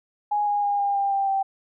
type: tone with pitch steps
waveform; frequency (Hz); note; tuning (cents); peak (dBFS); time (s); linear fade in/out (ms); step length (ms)
sine; 830 / 821.4 / 812.9 / 804.5 / 796.2 / 788 / 779.8; G#5 / G#5 / G#5 / G5 / G5 / G5 / G5; -1 / -19 / -37 / +45 / +27 / +9 / -9; -20; 0.31-1.43; 10; 160
effects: none